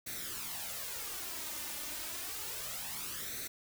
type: noise with flanger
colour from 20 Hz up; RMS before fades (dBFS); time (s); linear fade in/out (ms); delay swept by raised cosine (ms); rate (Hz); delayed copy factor
white; -41; 0.06-3.48; 10; 0.49 to 3.39; 0.3; +0.65
effects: none